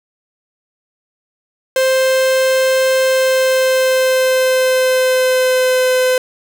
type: tone with pitch glide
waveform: 45% pulse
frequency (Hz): 523.3 to 510.5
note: C5 to C5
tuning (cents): 0 to -43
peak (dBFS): -11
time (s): 1.76-6.18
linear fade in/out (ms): 2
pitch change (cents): -43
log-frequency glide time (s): 3.03-5.93
effects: none